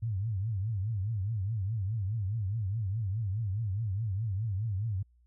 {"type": "tone with vibrato", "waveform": "sine", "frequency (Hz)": 103.8, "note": "G#2", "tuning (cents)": 0, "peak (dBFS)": -29, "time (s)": [0.02, 5.03], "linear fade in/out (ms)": 10, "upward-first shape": "triangle", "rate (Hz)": 4.8, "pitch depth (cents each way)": 240, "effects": ["added 60 Hz sine -61 dBFS peak until 5.26 s"]}